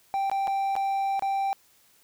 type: tone with dropouts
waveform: triangle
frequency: 784 Hz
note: G5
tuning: in tune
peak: -22 dBFS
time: 0.14-1.53 s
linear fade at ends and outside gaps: 0 ms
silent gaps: 0.298-0.315 / 0.472-0.478 / 0.754-0.764 / 1.194-1.223 s
effects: white hiss -61 dBFS RMS until 2.03 s